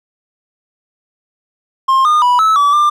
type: tone with pitch steps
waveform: triangle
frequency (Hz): 1062 / 1219 / 982 / 1302 / 1149 / 1191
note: C6 / D#6 / B5 / E6 / D6 / D6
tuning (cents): +25 / -36 / -10 / -22 / -38 / +24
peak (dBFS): -6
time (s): 1.88-2.9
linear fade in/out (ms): 10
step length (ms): 170
effects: none